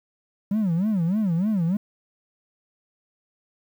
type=tone with vibrato; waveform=triangle; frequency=190 Hz; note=F#3; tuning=46 cents sharp; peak=-17 dBFS; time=0.51-1.77 s; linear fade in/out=5 ms; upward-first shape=sine; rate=3.3 Hz; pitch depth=260 cents each way; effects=tanh soft clip ceiling -14 dBFS + 9-bit